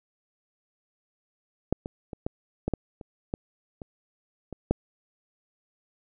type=clicks; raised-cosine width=2 ms; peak=-9 / -20 / -23 / -15 / -13 / -12 / -27 / -15 / -25 / -23 / -8 dBFS; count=11; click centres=1.726 / 1.859 / 2.132 / 2.265 / 2.68 / 2.737 / 3.012 / 3.339 / 3.818 / 4.527 / 4.71 s; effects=none